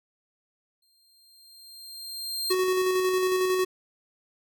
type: tone with exponential growth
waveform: sawtooth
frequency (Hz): 4186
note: C8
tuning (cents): 0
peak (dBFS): -23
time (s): 0.82-2.53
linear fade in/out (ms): 5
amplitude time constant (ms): 370
type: tone with tremolo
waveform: square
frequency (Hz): 370.9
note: F#4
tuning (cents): +4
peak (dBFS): -22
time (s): 2.5-3.65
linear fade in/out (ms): 10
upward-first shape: square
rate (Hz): 11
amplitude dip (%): 25
effects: none